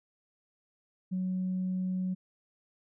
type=tone; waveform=sine; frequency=185 Hz; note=F#3; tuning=in tune; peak=-28 dBFS; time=1.11-2.15 s; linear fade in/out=20 ms; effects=tanh soft clip ceiling -25 dBFS